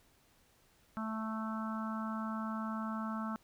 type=harmonic tone; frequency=220 Hz; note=A3; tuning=in tune; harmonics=1 / 3 / 4 / 5 / 6 / 7; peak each=-37 / -48 / -47 / -45 / -43 / -53 dBFS; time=0.97-3.36 s; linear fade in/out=0 ms; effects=pink hiss -68 dBFS RMS until 3.43 s